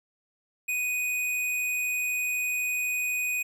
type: tone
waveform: square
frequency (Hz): 2488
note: D#7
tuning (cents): -1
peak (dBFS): -27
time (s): 0.68-3.43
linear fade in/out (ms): 10
effects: none